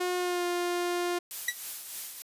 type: tone with pitch glide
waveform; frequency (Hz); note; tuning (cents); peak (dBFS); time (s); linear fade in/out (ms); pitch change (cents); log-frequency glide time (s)
sawtooth; 359.9 to 351.9; F#4 to F4; -48 to +13; -24; 0-1.19; 10; -39; 0.18-0.45
type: noise with tremolo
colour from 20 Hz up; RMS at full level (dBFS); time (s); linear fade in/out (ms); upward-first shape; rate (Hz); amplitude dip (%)
blue; -35; 1.31-2.22; 0; triangle; 3.3; 55
type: tone with exponential decay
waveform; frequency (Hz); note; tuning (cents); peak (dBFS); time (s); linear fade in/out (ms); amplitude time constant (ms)
sawtooth; 1947; B6; -25; -19; 1.48-1.56; 5; 16
effects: resampled to 32000 Hz